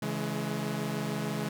sawtooth chord, C# minor, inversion none, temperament equal with one note detuned, 138.59 / 164.81 / 211.3 Hz, C#3 / E3 / G#3, 0 / 0 / +30 cents, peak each -32 / -32 / -30 dBFS, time 0.02-1.49 s, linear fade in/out 5 ms, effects none

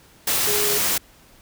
sine tone in noise, 415.3 Hz, G#4, in tune, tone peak -25 dBFS, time 0.47-0.78 s, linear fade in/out 5 ms, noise white, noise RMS -21 dBFS, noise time 0.27-0.98 s, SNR -7 dB, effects pink hiss -52 dBFS RMS until 1.41 s

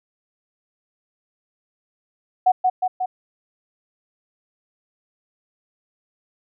sine tone with echo, 740 Hz, F#5, in tune, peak -11 dBFS, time 2.46-2.52 s, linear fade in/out 10 ms, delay 180 ms, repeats 3, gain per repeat -3 dB, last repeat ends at 3.06 s, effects none

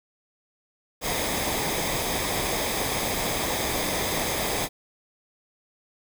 pink noise with comb filter, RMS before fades -27 dBFS, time 1.01-4.69 s, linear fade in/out 50 ms, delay 0.7 ms, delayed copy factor -0.55, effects none

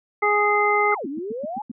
harmonic tone, 415.3 Hz, G#4, in tune, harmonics 1 / 2 / 3 / 5, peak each -22 / -22 / -22 / -22 dBFS, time 0.22-0.95 s, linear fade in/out 10 ms
sine exponential two-way sweep, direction down then up, 1496 to 262.7 to 871 Hz, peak -27 dBFS, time 0.92-1.62 s, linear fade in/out 5 ms, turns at 1.08 s
sine tone bursts, 235.1 Hz, A#3, 15 cents sharp, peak -28 dBFS, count 6, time 1.04-1.716 s, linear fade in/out 5 ms, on 21 ms, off 110 ms
effects none

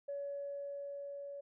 sine tone with level ramp, 565 Hz, C#5, 33 cents sharp, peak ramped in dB -37 to -43 dBFS, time 0.08-1.41 s, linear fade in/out 10 ms, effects tanh soft clip ceiling -33 dBFS

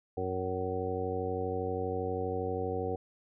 harmonic tone with a mistuned harmonic, 92.5 Hz, F#2, in tune, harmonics 1 / 2 / 3 / 4 / 5 / 6 / 8, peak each -38 / -44 / -41 / -40 / -34 / -42 / -39 dBFS, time 0.17-2.96 s, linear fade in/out 5 ms, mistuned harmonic 8, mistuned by +32 cents, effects none

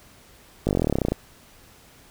slowing click train, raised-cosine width 2 ms, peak -8 dBFS, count 18, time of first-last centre 0.67-1.12 s, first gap 19 ms, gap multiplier 1.04, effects pink hiss -52 dBFS RMS until 2.1 s

